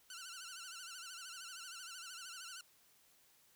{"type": "tone with vibrato", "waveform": "10% pulse", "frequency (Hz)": 1431, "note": "F6", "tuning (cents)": 42, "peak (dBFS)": -39, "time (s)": [0.1, 2.61], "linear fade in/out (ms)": 2, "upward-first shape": "sine", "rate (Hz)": 13, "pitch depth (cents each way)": 120, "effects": ["white hiss -69 dBFS RMS until 3.55 s"]}